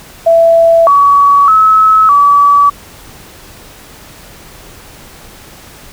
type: tone with pitch steps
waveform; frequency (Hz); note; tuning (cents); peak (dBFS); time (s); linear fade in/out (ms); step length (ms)
sine; 665 / 1132 / 1293 / 1146; E5 / C#6 / E6 / D6; +15 / +36 / -34 / -43; -3; 0.26-2.7; 10; 610
effects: pink hiss -35 dBFS RMS until 5.92 s